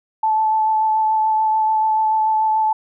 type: tone with vibrato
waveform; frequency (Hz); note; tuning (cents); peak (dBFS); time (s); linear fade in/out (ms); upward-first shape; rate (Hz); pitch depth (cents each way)
sine; 872; A5; -16; -14; 0.23-2.73; 5; sine; 6.9; 13
effects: none